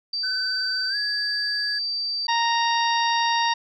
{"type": "tone", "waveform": "sine", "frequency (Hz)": 4654, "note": "D8", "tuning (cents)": -17, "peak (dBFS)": -24, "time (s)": [0.13, 2.27], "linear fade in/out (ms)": 5}
{"type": "tone with pitch glide", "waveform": "triangle", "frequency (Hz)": [1516, 1672.4], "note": ["F#6", "G#6"], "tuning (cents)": [42, 12], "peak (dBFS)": -26, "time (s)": [0.23, 1.79], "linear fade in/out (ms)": 10, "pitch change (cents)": 170, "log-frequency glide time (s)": [0.89, 0.96]}
{"type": "harmonic tone", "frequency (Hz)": 931, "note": "A#5", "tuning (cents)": -2, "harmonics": [1, 2, 3, 4, 5, 6], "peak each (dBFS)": [-21, -27, -31, -29, -31, -33], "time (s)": [2.28, 3.54], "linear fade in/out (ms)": 10}
{"effects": []}